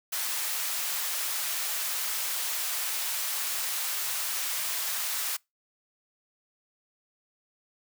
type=high-pass noise; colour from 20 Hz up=white; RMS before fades=-31 dBFS; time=0.12-5.37 s; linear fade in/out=10 ms; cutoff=820 Hz; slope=12 dB/octave; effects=noise-tail reverb RT60 0.2 s tail -25 dB re dry